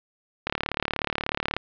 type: click train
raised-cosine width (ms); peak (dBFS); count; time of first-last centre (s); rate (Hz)
0.3; -8; 41; 0.47-1.566; 36.5
effects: low-pass 4000 Hz 12 dB/octave